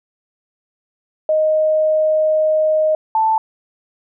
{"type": "tone pair in turn", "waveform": "sine", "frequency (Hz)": [622.3, 882.2], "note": ["D#5", "A5"], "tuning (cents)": [0, 4], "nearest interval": "tritone", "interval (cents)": 604, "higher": "second", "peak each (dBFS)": -12, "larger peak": "neither", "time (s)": [[1.29, 2.95], [3.15, 3.38]], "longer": "first", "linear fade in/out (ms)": 2, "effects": []}